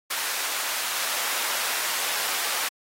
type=high-pass noise; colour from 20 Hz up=pink; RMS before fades=-28 dBFS; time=0.1-2.69 s; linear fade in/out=10 ms; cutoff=970 Hz; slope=12 dB/octave; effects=AAC 48 kbps